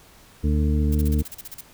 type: harmonic tone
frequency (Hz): 74.8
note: D2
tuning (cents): +32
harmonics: 1 / 2 / 3 / 4 / 6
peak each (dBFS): -19 / -27 / -26 / -30 / -34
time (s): 0.43-1.23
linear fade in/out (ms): 20
type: noise bursts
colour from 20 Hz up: blue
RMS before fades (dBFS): -36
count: 11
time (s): 0.92-1.61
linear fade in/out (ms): 5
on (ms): 30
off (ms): 36
effects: pink hiss -51 dBFS RMS until 1.73 s